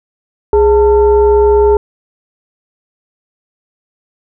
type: tone with frequency modulation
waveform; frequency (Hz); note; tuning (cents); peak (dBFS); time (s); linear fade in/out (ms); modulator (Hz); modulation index
sine; 415.3; G#4; 0; -5; 0.53-1.77; 2; 477; 0.61
effects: none